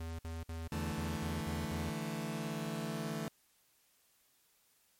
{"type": "tone bursts", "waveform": "square", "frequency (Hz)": 82, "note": "E2", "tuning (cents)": -9, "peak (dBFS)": -40, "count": 8, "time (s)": [0, 1.898], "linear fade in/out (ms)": 5, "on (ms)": 190, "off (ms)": 54}
{"type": "chord", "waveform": "sawtooth", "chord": "D suspended second", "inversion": "none", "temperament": "just", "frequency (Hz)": [146.83, 165.19, 220.2], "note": ["D3", "E3", "A3"], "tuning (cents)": [0, 4, 2], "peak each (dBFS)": [-39, -37, -36], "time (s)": [0.72, 3.28], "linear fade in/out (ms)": 0}
{"effects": ["white hiss -71 dBFS RMS until 4.99 s", "MP3 64 kbps"]}